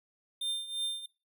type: tone with tremolo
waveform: square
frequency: 3600 Hz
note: A7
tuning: 39 cents sharp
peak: -30 dBFS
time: 0.41-1.06 s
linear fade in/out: 5 ms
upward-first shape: triangle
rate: 2.9 Hz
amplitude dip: 80%
effects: noise-tail reverb RT60 0.3 s tail -21 dB re dry